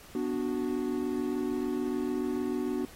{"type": "chord", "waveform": "triangle", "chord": "B minor", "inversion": "none", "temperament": "equal", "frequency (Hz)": [246.9, 293.7, 370], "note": ["B3", "D4", "F#4"], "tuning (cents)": [0, 0, 0], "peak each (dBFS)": -31, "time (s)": [0.15, 2.85], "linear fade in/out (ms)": 2, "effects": ["pink hiss -52 dBFS RMS until 2.95 s", "AAC 48 kbps"]}